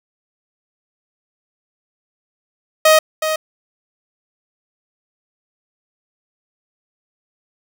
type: tone with echo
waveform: sawtooth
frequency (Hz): 627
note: D#5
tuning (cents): +13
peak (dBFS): -4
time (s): 2.85-2.99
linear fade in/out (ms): 5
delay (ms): 370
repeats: 1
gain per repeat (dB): -9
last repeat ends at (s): 3.36
effects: none